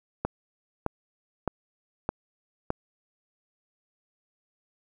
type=click train; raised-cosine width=1 ms; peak=-12 dBFS; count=5; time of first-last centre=0.25-2.704 s; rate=1.63 Hz; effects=9-bit